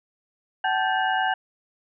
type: tone cluster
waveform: sine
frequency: 757 / 866 / 1569 / 1744 / 2886 Hz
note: F#5 / A5 / G6 / A6 / F#7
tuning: +39 / -28 / +1 / -16 / -44 cents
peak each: -24 / -27 / -26 / -33 / -33 dBFS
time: 0.64-1.34 s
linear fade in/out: 5 ms
effects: none